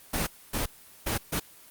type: noise bursts at uneven times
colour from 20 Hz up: pink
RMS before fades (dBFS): -28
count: 4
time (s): 0.13-0.27 / 0.53-0.66 / 1.06-1.18 / 1.32-1.4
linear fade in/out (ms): 10
effects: white hiss -52 dBFS RMS until 1.7 s + Opus 24 kbps